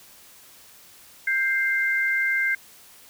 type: tone pair together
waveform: sine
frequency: 1580.3 / 2093 Hz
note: G6 / C7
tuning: +14 / 0 cents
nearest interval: perfect fourth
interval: 486 cents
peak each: -23 dBFS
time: 1.27-2.55 s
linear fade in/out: 5 ms
effects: white hiss -50 dBFS RMS until 3.09 s